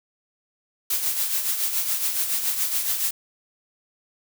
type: noise with tremolo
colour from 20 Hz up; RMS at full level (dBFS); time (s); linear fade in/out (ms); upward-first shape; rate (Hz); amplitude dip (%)
blue; -22; 0.9-3.11; 5; triangle; 7.1; 60
effects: none